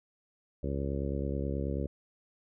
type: harmonic tone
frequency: 69.3 Hz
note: C#2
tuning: in tune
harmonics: 1 / 2 / 3 / 4 / 5 / 6 / 7 / 8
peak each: -34 / -37 / -39 / -40 / -41 / -42 / -42 / -43 dBFS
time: 0.63-1.87 s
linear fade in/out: 5 ms
effects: none